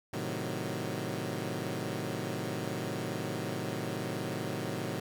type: chord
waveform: 15% pulse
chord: A diminished seventh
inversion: none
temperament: equal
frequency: 110 / 130.81 / 155.56 / 185 Hz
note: A2 / C3 / Eb3 / Gb3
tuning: 0 / 0 / 0 / 0 cents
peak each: -33 dBFS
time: 0.13-5 s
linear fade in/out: 5 ms
effects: none